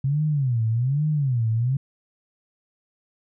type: tone with vibrato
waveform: sine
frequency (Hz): 130.81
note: C3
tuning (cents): 0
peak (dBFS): -19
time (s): 0.04-1.77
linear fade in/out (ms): 5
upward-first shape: sine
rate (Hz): 1.2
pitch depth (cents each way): 280
effects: none